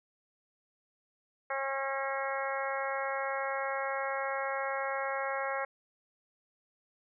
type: harmonic tone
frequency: 271.5 Hz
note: C#4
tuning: 36 cents flat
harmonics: 2 / 3 / 4 / 5 / 6 / 7 / 8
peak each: -36 / -38 / -39 / -40 / -41 / -41 / -42 dBFS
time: 1.5-5.65 s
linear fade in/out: 5 ms
effects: none